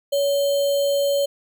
sine tone with sample-and-hold, 564 Hz, C#5, 30 cents sharp, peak -17 dBFS, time 0.12-1.26 s, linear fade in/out 10 ms, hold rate 3675 Hz, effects none

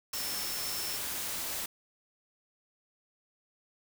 sine tone in noise, 5350 Hz, E8, 25 cents sharp, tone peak -39 dBFS, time 0.13-0.97 s, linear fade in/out 5 ms, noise white, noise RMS -36 dBFS, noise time 0.13-1.66 s, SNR -6 dB, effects none

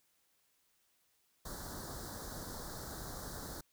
pink band-stop noise, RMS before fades -45 dBFS, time 1.45-3.61 s, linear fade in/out 5 ms, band 1700 to 3900 Hz, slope 48 dB/octave, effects white hiss -75 dBFS RMS until 3.72 s

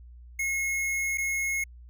square tone with dropouts, 2168 Hz, C#7, 39 cents flat, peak -27 dBFS, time 0.39-1.64 s, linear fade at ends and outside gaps 5 ms, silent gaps 1.175-1.181 s, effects added 60 Hz sine -45 dBFS peak until 1.89 s

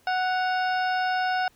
harmonic tone with a mistuned harmonic, 740 Hz, F#5, in tune, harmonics 1 / 2 / 3 / 4 / 5 / 6 / 7, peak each -24 / -28 / -40 / -39 / -44 / -46 / -39 dBFS, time 0.07-1.48 s, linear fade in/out 2 ms, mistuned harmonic 4, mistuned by -87 cents, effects pink hiss -61 dBFS RMS until 1.55 s

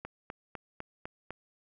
click train, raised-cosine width 0.5 ms, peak -24 dBFS, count 6, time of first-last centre 0.05-1.306 s, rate 3.98 Hz, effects none

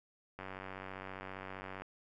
click train, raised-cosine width 0.5 ms, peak -29 dBFS, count 137, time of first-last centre 0.39-1.82 s, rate 95.1 Hz, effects none

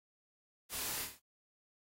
white noise with echo, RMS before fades -41 dBFS, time 0.69-1.07 s, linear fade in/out 50 ms, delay 27 ms, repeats 5, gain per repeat -4 dB, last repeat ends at 1.205 s, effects AAC 48 kbps

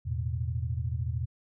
sine chord, E suspended fourth, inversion none, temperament equal, 82.41 / 110 / 123.47 Hz, E2 / A2 / B2, 0 / 0 / 0 cents, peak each -32 / -34 / -33 dBFS, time 0.05-1.26 s, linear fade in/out 20 ms, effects none

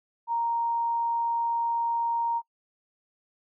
sine tone, 932 Hz, A#5, 1 cent flat, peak -24 dBFS, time 0.27-2.42 s, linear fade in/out 50 ms, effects noise-tail reverb RT60 0.1 s tail -24 dB re dry

